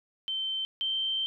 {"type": "tone pair in turn", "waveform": "sine", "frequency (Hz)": [3100, 3123], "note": ["G7", "G7"], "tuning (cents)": [-20, -7], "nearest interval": "unison", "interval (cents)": 13, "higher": "second", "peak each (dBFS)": [-29, -27], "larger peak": "second", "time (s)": [[0.28, 0.65], [0.81, 1.26]], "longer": "second", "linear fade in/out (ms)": 0, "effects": []}